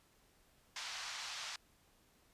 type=band-pass noise; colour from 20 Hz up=white; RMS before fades=-45 dBFS; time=0.76-1.56 s; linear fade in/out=2 ms; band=780 to 5800 Hz; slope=24 dB/octave; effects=pink hiss -70 dBFS RMS until 2.33 s + resampled to 32000 Hz